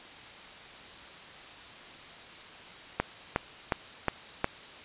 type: click train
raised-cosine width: 0.5 ms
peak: -10 dBFS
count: 5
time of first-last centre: 3-4.444 s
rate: 2.77 Hz
effects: white hiss -47 dBFS RMS until 4.84 s + resampled to 8000 Hz